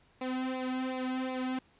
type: tone with flanger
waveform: sawtooth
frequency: 257.5 Hz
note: C4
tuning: 28 cents flat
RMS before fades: -34 dBFS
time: 0.21-1.59 s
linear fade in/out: 5 ms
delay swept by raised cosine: 0.62 to 2.22 ms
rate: 2.7 Hz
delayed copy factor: -0.85
effects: pink hiss -65 dBFS RMS until 1.79 s + resampled to 8000 Hz